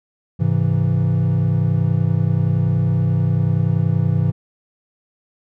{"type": "chord", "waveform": "triangle", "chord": "Ab augmented", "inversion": "none", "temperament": "equal with one note detuned", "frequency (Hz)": [103.83, 134.03, 164.81], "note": ["Ab2", "C3", "E3"], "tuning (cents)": [0, 42, 0], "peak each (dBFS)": -17, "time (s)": [0.39, 4.32], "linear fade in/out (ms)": 20, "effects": []}